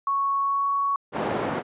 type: tone with pitch glide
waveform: sine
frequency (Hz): 1108 to 1117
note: C#6 to C#6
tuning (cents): -1 to +13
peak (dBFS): -21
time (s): 0.07-0.96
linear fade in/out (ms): 2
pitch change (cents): +14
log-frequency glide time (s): 0.4-0.68
type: band-pass noise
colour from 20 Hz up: white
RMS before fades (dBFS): -27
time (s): 1.12-1.63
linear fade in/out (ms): 50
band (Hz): 150 to 790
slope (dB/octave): 12
effects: resampled to 8000 Hz